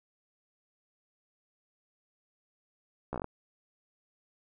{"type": "slowing click train", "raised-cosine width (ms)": 1, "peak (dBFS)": -21, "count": 7, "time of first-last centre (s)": [3.13, 3.244], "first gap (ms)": 14, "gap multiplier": 1.12, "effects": []}